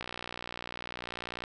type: click train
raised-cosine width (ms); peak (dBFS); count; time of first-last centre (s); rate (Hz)
0.3; -21; 87; 0.01-1.439; 60.2
effects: none